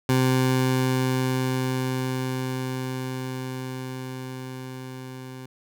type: tone with level ramp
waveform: 20% pulse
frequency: 129.4 Hz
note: C3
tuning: 19 cents flat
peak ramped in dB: -13 to -32 dBFS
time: 0.09-5.46 s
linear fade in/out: 2 ms
effects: none